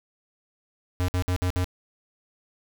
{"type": "tone bursts", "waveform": "square", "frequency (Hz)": 90.5, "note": "F#2", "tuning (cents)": -38, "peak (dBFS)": -23, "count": 5, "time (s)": [1, 1.643], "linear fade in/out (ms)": 0, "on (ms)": 83, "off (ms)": 57, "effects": ["10-bit"]}